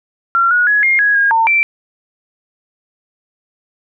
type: tone with pitch steps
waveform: sine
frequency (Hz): 1370 / 1454 / 1680 / 2127 / 1664 / 1628 / 904 / 2342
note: F6 / F#6 / G#6 / C7 / G#6 / G#6 / A5 / D7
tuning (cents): -34 / -31 / +19 / +28 / +3 / -35 / +47 / -5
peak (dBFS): -9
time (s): 0.35-1.63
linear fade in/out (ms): 0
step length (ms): 160
effects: none